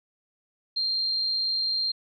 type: tone with amplitude modulation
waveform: sine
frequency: 4186 Hz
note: C8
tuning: in tune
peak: -22 dBFS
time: 0.76-1.92 s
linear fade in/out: 10 ms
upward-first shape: sine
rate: 100 Hz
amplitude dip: 40%
effects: none